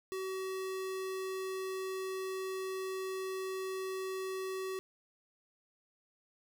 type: tone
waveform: square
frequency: 378.9 Hz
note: F#4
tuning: 41 cents sharp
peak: -37 dBFS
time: 0.12-4.79 s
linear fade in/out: 0 ms
effects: none